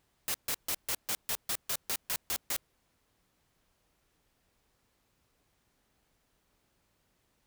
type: noise bursts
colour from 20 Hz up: white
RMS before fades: -32 dBFS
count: 12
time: 0.28-2.564 s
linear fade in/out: 0 ms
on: 62 ms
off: 140 ms
effects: pink hiss -74 dBFS RMS until 7.46 s